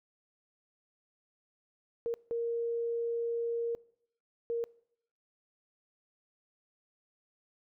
sine tone bursts at uneven times, 466.7 Hz, A#4, 2 cents sharp, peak -30 dBFS, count 3, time 2.06-2.14 / 2.31-3.75 / 4.5-4.64 s, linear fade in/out 0 ms, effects noise-tail reverb RT60 0.7 s tail -24 dB re dry

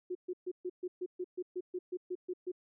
sine tone bursts, 362.3 Hz, F#4, 36 cents flat, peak -34 dBFS, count 14, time 0.1-2.518 s, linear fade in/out 10 ms, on 52 ms, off 130 ms, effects none

